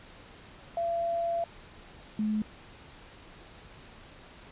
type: tone pair in turn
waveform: sine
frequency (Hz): 679 / 213.9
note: F5 / A3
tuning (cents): -49 / -49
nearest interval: octave + minor sixth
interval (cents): 2000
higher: first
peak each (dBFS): -27 / -26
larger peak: second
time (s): 0.77-1.44 / 2.19-2.42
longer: first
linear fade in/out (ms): 2
effects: pink hiss -51 dBFS RMS until 4.51 s + resampled to 8000 Hz